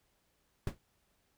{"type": "noise with exponential decay", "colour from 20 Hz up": "brown", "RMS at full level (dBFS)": -30, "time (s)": [0.67, 0.78], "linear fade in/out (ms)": 2, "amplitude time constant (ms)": 23, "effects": ["pink hiss -75 dBFS RMS until 1.37 s"]}